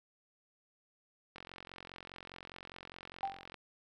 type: click train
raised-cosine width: 0.3 ms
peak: -31 dBFS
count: 99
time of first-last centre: 1.36-3.543 s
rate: 44.9 Hz
type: tone with exponential decay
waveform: sine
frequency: 784 Hz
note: G5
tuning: in tune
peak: -29 dBFS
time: 3.23-3.45 s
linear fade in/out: 2 ms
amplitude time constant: 47 ms
effects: none

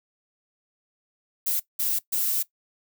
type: noise bursts at uneven times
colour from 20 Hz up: violet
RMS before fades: -25 dBFS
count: 3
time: 1.46-1.6 / 1.79-1.99 / 2.12-2.43 s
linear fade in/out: 10 ms
effects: noise-tail reverb RT60 0.1 s tail -18 dB re dry

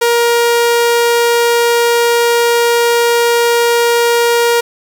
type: tone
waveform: sawtooth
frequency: 471.7 Hz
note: A#4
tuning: 20 cents sharp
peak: -5 dBFS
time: 0.01-4.61 s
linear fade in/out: 10 ms
effects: none

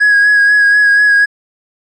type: tone with vibrato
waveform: triangle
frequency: 1661.2 Hz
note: G#6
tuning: in tune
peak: -3 dBFS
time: 0-1.26 s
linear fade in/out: 20 ms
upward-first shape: sine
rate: 4.1 Hz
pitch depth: 24 cents each way
effects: tanh soft clip ceiling -1 dBFS + resampled to 24000 Hz

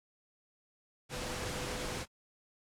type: tone in noise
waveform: sine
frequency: 499.2 Hz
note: B4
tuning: 19 cents sharp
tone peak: -46 dBFS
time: 1.09-2.06 s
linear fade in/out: 50 ms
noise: pink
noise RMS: -39 dBFS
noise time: 1.09-2.06 s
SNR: -10 dB
effects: low-pass 9000 Hz 12 dB/octave + AAC 64 kbps

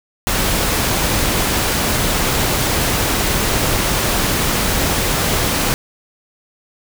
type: noise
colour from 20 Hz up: pink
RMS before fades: -17 dBFS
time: 0.27-5.74 s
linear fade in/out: 0 ms
effects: none

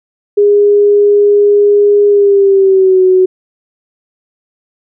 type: tone with pitch glide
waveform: sine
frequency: 410 to 371.7 Hz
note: G#4 to F#4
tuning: -22 to +8 cents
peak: -4 dBFS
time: 0.37-3.26 s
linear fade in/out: 10 ms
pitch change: -170 cents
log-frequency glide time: 2.08-3.02 s
effects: none

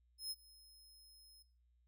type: tone with ADSR envelope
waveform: sawtooth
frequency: 5150 Hz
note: E8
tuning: 41 cents flat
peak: -36 dBFS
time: 0.18-1.43 s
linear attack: 130 ms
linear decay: 38 ms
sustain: -21 dB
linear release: 11 ms
effects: noise-tail reverb RT60 0.4 s tail -19 dB re dry + added 60 Hz sine -70 dBFS peak until 1.87 s

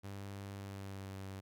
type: tone with pitch glide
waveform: sawtooth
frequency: 99.2 to 96.6 Hz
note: G2 to G2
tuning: +21 to -25 cents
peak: -40 dBFS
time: 0.03-1.41 s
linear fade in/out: 20 ms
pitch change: -46 cents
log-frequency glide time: 0.55-1.15 s
effects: none

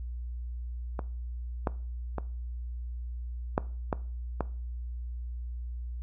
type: clicks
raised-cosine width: 1 ms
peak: -19 / -13 / -18 / -10 / -13 / -14 dBFS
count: 6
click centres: 0.992 / 1.672 / 2.183 / 3.579 / 3.928 / 4.407 s
effects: noise-tail reverb RT60 0.4 s tail -19 dB re dry + added 60 Hz sine -34 dBFS peak until 6.02 s

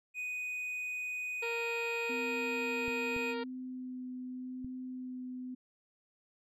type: tone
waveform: triangle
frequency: 2489 Hz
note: D#7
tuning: in tune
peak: -34 dBFS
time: 0.14-3.35 s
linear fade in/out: 50 ms
type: harmonic tone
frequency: 466.2 Hz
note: A#4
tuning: in tune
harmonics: 1 / 2 / 3 / 4 / 5 / 6 / 7 / 8 / 9 / 10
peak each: -37 / -43 / -47 / -49 / -51 / -53 / -54 / -55 / -56 / -57 dBFS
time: 1.42-3.44 s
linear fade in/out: 10 ms
type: tone with vibrato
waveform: sine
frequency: 254.3 Hz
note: C4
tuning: 49 cents flat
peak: -39 dBFS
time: 2.09-5.55 s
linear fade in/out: 10 ms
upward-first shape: sine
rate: 0.85 Hz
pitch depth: 10 cents each way
type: clicks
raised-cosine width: 5 ms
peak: -35 dBFS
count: 3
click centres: 2.881 / 3.164 / 4.646 s
effects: none

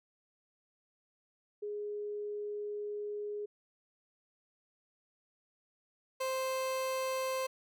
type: tone pair in turn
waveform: sine / 30% pulse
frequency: 415.3 / 523.2 Hz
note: G#4 / C5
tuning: 0 / 0 cents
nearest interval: major third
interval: 400 cents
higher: second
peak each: -36 / -30 dBFS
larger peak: second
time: 1.62-3.46 / 6.2-7.47 s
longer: first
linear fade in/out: 10 ms
effects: none

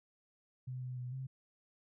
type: tone with pitch steps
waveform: sine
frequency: 127.5 / 126.5 / 124.4 / 131.9 Hz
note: C3 / B2 / B2 / C3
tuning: -44 / +42 / +13 / +14 cents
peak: -39 dBFS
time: 0.67-1.27 s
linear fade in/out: 10 ms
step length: 150 ms
effects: none

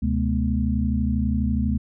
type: tone cluster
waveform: sine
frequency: 73.4 / 127.6 / 212 / 244.2 Hz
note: D2 / C3 / G#3 / B3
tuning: 0 / -43 / +36 / -19 cents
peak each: -23 / -29 / -24 / -27 dBFS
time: 0.02-1.78 s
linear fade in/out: 10 ms
effects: none

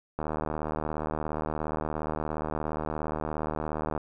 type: click train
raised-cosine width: 1 ms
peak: -17 dBFS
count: 293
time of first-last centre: 0.19-3.977 s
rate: 77.1 Hz
effects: none

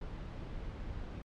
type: noise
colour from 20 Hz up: brown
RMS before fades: -42 dBFS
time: 0.01-1.22 s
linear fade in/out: 5 ms
effects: low-pass 4000 Hz 12 dB/octave + MP3 96 kbps

